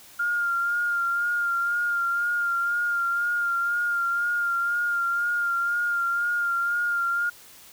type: tone with vibrato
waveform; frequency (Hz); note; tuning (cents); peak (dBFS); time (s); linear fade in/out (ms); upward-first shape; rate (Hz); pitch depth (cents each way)
sine; 1404; F6; +9; -22; 0.19-7.3; 10; sine; 2; 27
effects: white hiss -49 dBFS RMS until 7.72 s